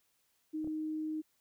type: tone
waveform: sine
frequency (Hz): 311.1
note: D#4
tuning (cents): 0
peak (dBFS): -34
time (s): 0.53-1.22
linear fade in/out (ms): 20
type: clicks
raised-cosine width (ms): 2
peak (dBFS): -35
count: 2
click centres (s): 0.645 / 0.674
effects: white hiss -75 dBFS RMS until 1.4 s